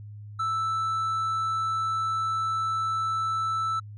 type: tone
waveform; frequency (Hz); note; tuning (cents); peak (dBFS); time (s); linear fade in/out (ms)
triangle; 1320; E6; +2; -23; 0.39-3.8; 10
effects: added 104 Hz sine -39 dBFS peak until 3.97 s + resampled to 24000 Hz